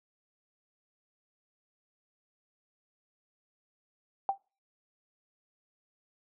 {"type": "tone with exponential decay", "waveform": "sine", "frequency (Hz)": 784, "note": "G5", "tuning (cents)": 0, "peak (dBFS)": -21, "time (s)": [4.29, 4.38], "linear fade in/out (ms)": 1, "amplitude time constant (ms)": 19, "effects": ["noise-tail reverb RT60 0.3 s tail -22 dB re dry"]}